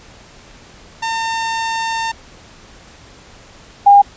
sawtooth / sine tone pair in turn, 906 / 807.2 Hz, A#5 / G#5, -50 / -49 cents, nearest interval major second, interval 199 cents, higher first, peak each -14 / -3 dBFS, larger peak second, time 1.02-2.12 / 3.86-4.02 s, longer first, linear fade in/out 10 ms, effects pink hiss -42 dBFS RMS until 4.16 s + resampled to 16000 Hz

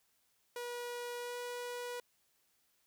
sawtooth tone with pitch glide, 483.4 to 487.3 Hz, B4 to B4, -37 to -23 cents, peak -36 dBFS, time 0.56-2 s, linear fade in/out 2 ms, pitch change +14 cents, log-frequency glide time 1.19-1.36 s, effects white hiss -75 dBFS RMS until 2.86 s

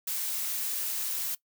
blue noise, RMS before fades -32 dBFS, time 0.07-1.35 s, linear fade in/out 5 ms, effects noise-tail reverb RT60 0.1 s tail -20 dB re dry

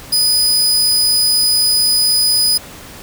sawtooth tone, 4978 Hz, D#8, in tune, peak -8 dBFS, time 0.12-2.58 s, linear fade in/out 10 ms, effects pink hiss -35 dBFS RMS until 3.02 s

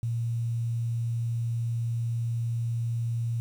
sine tone with quantisation, 116.54 Hz, A#2, in tune, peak -26 dBFS, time 0.03-3.4 s, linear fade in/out 0 ms, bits 9, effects none

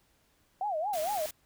sine tone with vibrato, 719 Hz, F#5, 50 cents flat, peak -29 dBFS, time 0.61-1.26 s, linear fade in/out 2 ms, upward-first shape sine, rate 4.4 Hz, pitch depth 280 cents each way
white noise, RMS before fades -41 dBFS, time 0.93-1.31 s, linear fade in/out 5 ms
effects pink hiss -69 dBFS RMS until 1.45 s

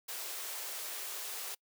white high-pass noise, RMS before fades -41 dBFS, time 0.08-1.55 s, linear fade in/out 10 ms, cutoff 360 Hz, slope 48 dB/octave, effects noise-tail reverb RT60 0.1 s tail -26 dB re dry

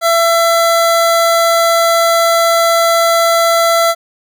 25% pulse tone, 671 Hz, E5, 31 cents sharp, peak -5 dBFS, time 0.01-3.95 s, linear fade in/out 50 ms, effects none

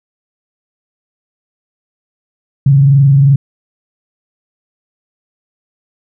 sine tone with frequency modulation, 138.59 Hz, C#3, in tune, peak -4 dBFS, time 2.66-3.36 s, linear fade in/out 5 ms, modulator 22.7 Hz, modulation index 0.33, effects none

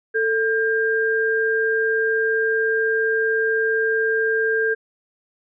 sine tone pair together, 444.3 / 1600 Hz, A4 / G6, +17 / +35 cents, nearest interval octave + minor seventh, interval 2218 cents, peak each -20 dBFS, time 0.14-4.75 s, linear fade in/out 20 ms, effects none

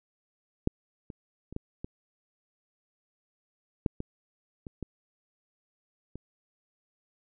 clicks, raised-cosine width 3 ms, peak -11 / -28 / -29 / -20 / -23 / -12 / -21 / -27 / -22 / -27 dBFS, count 10, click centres 0.674 / 1.102 / 1.526 / 1.564 / 1.845 / 3.862 / 4.004 / 4.668 / 4.827 / 6.156 s, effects none

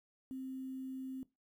sine tone with quantisation, 262.5 Hz, C4, 6 cents sharp, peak -40 dBFS, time 0.31-1.23 s, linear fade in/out 0 ms, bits 11, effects noise-tail reverb RT60 0.2 s tail -18 dB re dry

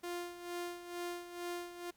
sawtooth tone with tremolo, 350 Hz, F4, 4 cents sharp, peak -34 dBFS, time 0.03-1.91 s, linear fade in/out 10 ms, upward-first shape sine, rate 2.2 Hz, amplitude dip 70%, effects pink hiss -70 dBFS RMS until 1.96 s

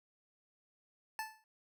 25% pulse tone with exponential decay, 875 Hz, A5, 10 cents flat, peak -31 dBFS, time 1.19-1.44 s, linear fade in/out 1 ms, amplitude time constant 54 ms, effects none

